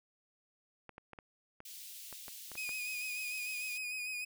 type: clicks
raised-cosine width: 0.5 ms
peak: -33 dBFS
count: 10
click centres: 0.893 / 0.981 / 1.133 / 1.188 / 1.604 / 2.127 / 2.282 / 2.517 / 2.554 / 2.692 s
type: high-pass noise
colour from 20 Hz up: white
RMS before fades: -49 dBFS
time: 1.65-3.78 s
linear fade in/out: 5 ms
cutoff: 2600 Hz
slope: 24 dB/octave
type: tone with vibrato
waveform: 40% pulse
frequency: 2489 Hz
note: D#7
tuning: in tune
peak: -37 dBFS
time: 2.57-4.25 s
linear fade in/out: 10 ms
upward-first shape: sine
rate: 6.7 Hz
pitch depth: 37 cents each way
effects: none